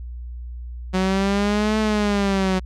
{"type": "exponential two-way sweep", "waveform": "sawtooth", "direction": "up then down", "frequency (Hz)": [185, 217.8, 185], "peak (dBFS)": -14, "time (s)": [0.93, 2.6], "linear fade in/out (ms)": 20, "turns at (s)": 1.79, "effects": ["added 60 Hz sine -30 dBFS peak until 2.65 s", "low-pass 6000 Hz 12 dB/octave"]}